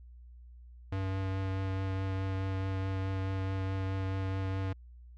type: tone with vibrato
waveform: square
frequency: 95.7 Hz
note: G2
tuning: 41 cents flat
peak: -32 dBFS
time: 0.92-4.73 s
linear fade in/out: 5 ms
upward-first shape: triangle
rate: 4.7 Hz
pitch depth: 13 cents each way
effects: added 60 Hz sine -49 dBFS peak until 5.17 s + low-pass 3000 Hz 12 dB/octave